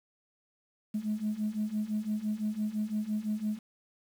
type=beating tone pair; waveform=sine; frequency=209.5 / 215.4 Hz; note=G#3 / A3; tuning=+15 / -37 cents; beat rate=5.9 Hz; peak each=-33 / -31 dBFS; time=0.94-3.59 s; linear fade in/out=10 ms; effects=tanh soft clip ceiling -24 dBFS + 9-bit